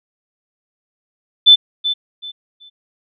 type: tone with echo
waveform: sine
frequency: 3520 Hz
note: A7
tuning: in tune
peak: -3 dBFS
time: 1.46-1.56 s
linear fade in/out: 20 ms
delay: 380 ms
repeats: 3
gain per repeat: -12 dB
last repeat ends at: 2.7 s
effects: none